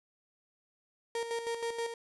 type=tone with tremolo; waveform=35% pulse; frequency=464.3 Hz; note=A#4; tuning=7 cents flat; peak=-30 dBFS; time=1.15-1.94 s; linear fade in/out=2 ms; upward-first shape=square; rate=6.3 Hz; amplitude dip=55%; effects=resampled to 24000 Hz

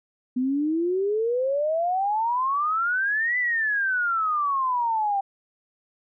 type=exponential two-way sweep; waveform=sine; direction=up then down; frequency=246.9 to 2010 to 778 Hz; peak=-21 dBFS; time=0.36-5.21 s; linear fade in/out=10 ms; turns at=3.38 s; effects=none

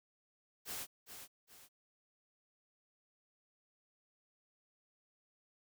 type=noise with echo; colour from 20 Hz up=white; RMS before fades=-43 dBFS; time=0.65-0.87 s; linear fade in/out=50 ms; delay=410 ms; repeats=2; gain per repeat=-8 dB; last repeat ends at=1.69 s; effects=none

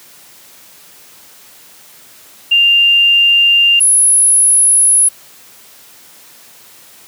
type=tone pair in turn; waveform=sine; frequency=2794 / 10549 Hz; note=F7 / E9; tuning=0 / 0 cents; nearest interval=octave + major seventh; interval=2300 cents; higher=second; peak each=-6 dBFS; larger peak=neither; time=2.51-3.8 / 3.8-5.09 s; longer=neither; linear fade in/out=10 ms; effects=white hiss -41 dBFS RMS until 7.07 s + high-pass 100 Hz 12 dB/octave

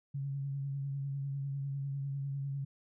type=tone with vibrato; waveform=sine; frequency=138.59 Hz; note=C#3; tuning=in tune; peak=-34 dBFS; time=0.14-2.65 s; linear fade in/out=10 ms; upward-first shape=triangle; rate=10 Hz; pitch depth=34 cents each way; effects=none

